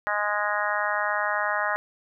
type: harmonic tone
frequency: 207.7 Hz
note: G#3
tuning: in tune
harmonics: 3 / 4 / 5 / 6 / 7 / 8 / 9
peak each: -31 / -31 / -31 / -31 / -31 / -31 / -31 dBFS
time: 0.07-1.76 s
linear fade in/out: 0 ms
effects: none